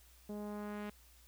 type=tone with low-pass filter sweep; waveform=sawtooth; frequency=207.7 Hz; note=G#3; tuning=in tune; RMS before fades=-43 dBFS; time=0.29-0.9 s; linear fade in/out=5 ms; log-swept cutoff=570 to 2700 Hz; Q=1.1; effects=added 60 Hz sine -62 dBFS peak until 1.27 s + white hiss -65 dBFS RMS until 1.27 s